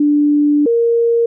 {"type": "tone pair in turn", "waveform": "sine", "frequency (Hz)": [293.7, 466.2], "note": ["D4", "A#4"], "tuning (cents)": [0, 0], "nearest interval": "minor sixth", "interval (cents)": 800, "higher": "second", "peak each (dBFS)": [-9, -10], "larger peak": "first", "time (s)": [[0, 0.66], [0.66, 1.26]], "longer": "first", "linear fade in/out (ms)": 5, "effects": []}